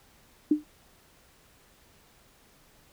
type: tone with exponential decay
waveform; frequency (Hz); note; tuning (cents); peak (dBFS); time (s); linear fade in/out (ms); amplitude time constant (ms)
sine; 301.3; D4; +44; -15; 0.51-0.64; 5; 28
effects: pink hiss -60 dBFS RMS until 2.92 s